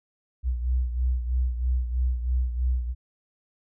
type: beating tone pair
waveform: sine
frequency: 61.74 / 64.84 Hz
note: B1 / C2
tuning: 0 / -15 cents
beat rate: 3.1 Hz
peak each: -23 / -30 dBFS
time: 0.43-2.95 s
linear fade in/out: 50 ms
effects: none